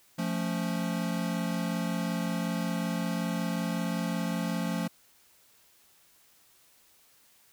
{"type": "chord", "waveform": "square", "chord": "F augmented", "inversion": "none", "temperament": "equal", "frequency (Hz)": [174.61, 220, 277.2], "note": ["F3", "A3", "C#4"], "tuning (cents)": [0, 0, 0], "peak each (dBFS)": [-32, -34, -38], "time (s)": [0.18, 4.88], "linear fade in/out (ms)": 10, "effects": ["white hiss -62 dBFS RMS until 7.52 s"]}